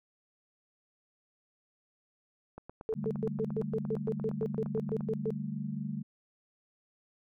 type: click train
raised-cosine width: 1 ms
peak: -30 dBFS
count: 22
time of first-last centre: 2.58-5.008 s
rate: 8.65 Hz
type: tone bursts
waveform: sine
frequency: 440 Hz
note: A4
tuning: in tune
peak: -29 dBFS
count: 15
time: 2.89-5.305 s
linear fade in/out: 0 ms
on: 49 ms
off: 120 ms
type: chord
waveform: sine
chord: D suspended fourth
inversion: none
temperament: just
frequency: 146.83 / 195.78 / 220.2 Hz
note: D3 / G3 / A3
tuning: 0 / -2 / +2 cents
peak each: -38 dBFS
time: 2.95-6.03 s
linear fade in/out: 20 ms
effects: none